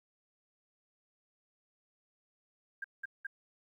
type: tone bursts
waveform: sine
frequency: 1600 Hz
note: G6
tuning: 35 cents sharp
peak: -36 dBFS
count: 3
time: 2.82-3.269 s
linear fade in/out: 5 ms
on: 23 ms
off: 190 ms
effects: 12-bit